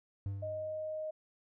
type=tone with exponential decay; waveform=triangle; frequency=98.9 Hz; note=G2; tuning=16 cents sharp; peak=-31 dBFS; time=0.26-1.05 s; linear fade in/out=0 ms; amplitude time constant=170 ms
type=tone; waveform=sine; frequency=622.3 Hz; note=D#5; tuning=in tune; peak=-36 dBFS; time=0.42-1.11 s; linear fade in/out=10 ms
effects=none